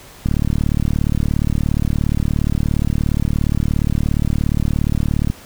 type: click train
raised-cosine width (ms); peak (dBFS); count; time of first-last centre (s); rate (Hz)
5; -5; 188; 0.26-5.3; 37.1
effects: pink hiss -41 dBFS RMS until 5.45 s